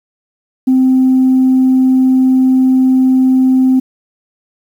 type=tone; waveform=sine; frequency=259.5 Hz; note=C4; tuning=14 cents flat; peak=-5 dBFS; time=0.67-3.8 s; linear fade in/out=10 ms; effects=tanh soft clip ceiling -3 dBFS + 7-bit